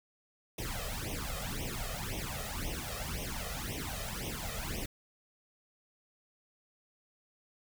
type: noise with flanger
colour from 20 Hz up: pink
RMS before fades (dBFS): -38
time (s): 0.58-4.86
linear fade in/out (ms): 5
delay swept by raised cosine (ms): 0.33 to 1.63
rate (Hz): 1.9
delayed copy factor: +0.95
effects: none